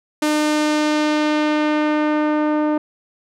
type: tone with low-pass filter sweep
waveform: sawtooth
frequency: 302.6 Hz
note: D#4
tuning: 48 cents flat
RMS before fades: -18 dBFS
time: 0.22-2.78 s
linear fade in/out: 5 ms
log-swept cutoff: 11000 to 1000 Hz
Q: 0.84
effects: none